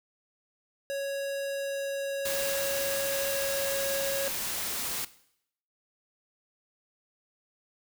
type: tone with pitch glide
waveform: square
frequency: 554.4 to 550.6 Hz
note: C#5 to C#5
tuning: 0 to -12 cents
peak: -31 dBFS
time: 0.9-4.28 s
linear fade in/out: 0 ms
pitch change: -12 cents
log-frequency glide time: 1.46-3.85 s
type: noise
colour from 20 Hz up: white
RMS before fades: -33 dBFS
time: 2.25-5.05 s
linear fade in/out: 5 ms
effects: noise-tail reverb RT60 0.7 s tail -17 dB re dry